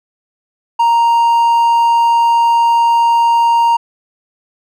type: tone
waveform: triangle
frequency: 932.3 Hz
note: A#5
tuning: in tune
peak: -6 dBFS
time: 0.79-3.77 s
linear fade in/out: 10 ms
effects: none